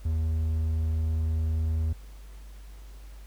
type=tone; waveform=triangle; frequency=79.8 Hz; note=D#2; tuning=44 cents sharp; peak=-22 dBFS; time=0.05-1.93 s; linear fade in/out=5 ms; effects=added 50 Hz sine -42 dBFS peak until 3.26 s + pink hiss -57 dBFS RMS until 3.26 s